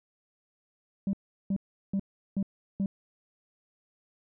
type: tone bursts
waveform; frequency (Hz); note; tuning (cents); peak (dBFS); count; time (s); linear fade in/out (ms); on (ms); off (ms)
sine; 196; G3; 0; -23; 5; 1.07-2.86; 2; 62; 370
effects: tanh soft clip ceiling -24 dBFS